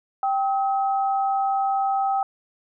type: tone pair together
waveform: sine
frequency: 782.4 / 1277 Hz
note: G5 / D#6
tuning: -4 / +45 cents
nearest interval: minor sixth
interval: 849 cents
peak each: -20 / -29 dBFS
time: 0.23-2.23 s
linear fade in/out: 2 ms
effects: none